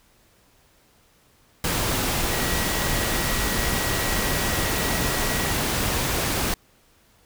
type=tone in noise; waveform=sine; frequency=1919 Hz; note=A#6; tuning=50 cents sharp; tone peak=-33 dBFS; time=2.31-5.53 s; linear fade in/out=2 ms; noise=pink; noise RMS=-24 dBFS; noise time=1.64-6.54 s; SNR=-12 dB; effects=pink hiss -59 dBFS RMS until 7.25 s